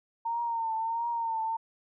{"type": "tone with vibrato", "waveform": "sine", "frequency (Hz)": 915, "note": "A#5", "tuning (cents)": -32, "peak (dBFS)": -28, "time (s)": [0.25, 1.57], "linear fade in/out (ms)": 10, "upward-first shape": "triangle", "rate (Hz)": 1.5, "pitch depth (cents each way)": 59, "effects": []}